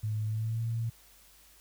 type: tone with pitch glide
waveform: sine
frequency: 107.8 to 114.87 Hz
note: A2 to A#2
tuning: -35 to -25 cents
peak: -29 dBFS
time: 0.03-0.9 s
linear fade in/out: 10 ms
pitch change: +110 cents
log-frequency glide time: 0.26-0.63 s
effects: added 50 Hz sine -64 dBFS peak until 1.6 s + white hiss -59 dBFS RMS until 1.6 s